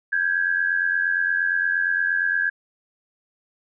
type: tone pair together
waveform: sine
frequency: 1580 / 1668.6 Hz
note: G6 / G#6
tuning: +13 / +8 cents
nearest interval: minor second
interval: 95 cents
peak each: -22 dBFS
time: 0.12-2.5 s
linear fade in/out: 10 ms
effects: none